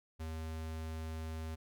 square tone, 80 Hz, D#2, 49 cents sharp, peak -40 dBFS, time 0.19-1.56 s, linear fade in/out 20 ms, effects none

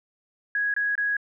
sine tone bursts, 1661.2 Hz, G#6, in tune, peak -22 dBFS, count 3, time 0.55-1.168 s, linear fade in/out 2 ms, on 190 ms, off 24 ms, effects none

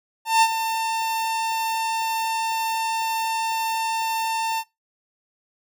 45% pulse tone with ADSR envelope, 898 Hz, A5, 35 cents sharp, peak -12 dBFS, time 0.25-4.64 s, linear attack 170 ms, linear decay 54 ms, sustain -10 dB, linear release 55 ms, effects noise-tail reverb RT60 0.2 s tail -20 dB re dry

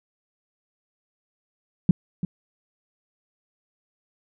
sine tone with echo, 177.4 Hz, F3, 27 cents sharp, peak -10 dBFS, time 1.89-1.91 s, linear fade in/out 2 ms, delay 340 ms, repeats 1, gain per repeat -12 dB, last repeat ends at 2.25 s, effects none

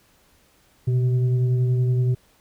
sine tone with frequency modulation, 123.7 Hz, B2, 3 cents sharp, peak -17 dBFS, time 0.87-2.15 s, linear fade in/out 10 ms, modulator 258 Hz, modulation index 0.37, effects pink hiss -59 dBFS RMS until 2.4 s

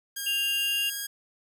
5% pulse tone with pitch glide, 1618 to 1634 Hz, G#6 to G#6, -46 to -29 cents, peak -21 dBFS, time 0.16-1.07 s, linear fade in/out 10 ms, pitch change +17 cents, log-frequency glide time 0.58-0.91 s
sine tone, 2794 Hz, F7, in tune, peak -25 dBFS, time 0.26-0.9 s, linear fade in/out 10 ms
effects none

